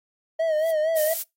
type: tone with vibrato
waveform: triangle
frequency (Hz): 633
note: D#5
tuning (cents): +30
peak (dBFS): -18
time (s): 0.39-1.14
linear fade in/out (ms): 10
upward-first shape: sine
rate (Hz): 4.3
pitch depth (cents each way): 70
type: noise with exponential growth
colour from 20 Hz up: violet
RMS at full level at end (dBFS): -34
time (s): 0.47-0.71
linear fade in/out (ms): 2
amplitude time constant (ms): 52
type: noise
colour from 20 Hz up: violet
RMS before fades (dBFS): -27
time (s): 0.96-1.23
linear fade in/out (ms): 10
effects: noise-tail reverb RT60 0.2 s tail -24 dB re dry + AAC 48 kbps